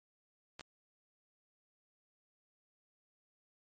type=clicks; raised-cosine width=0.2 ms; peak=-28 dBFS; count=2; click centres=0.595 / 0.609 s; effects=MP3 48 kbps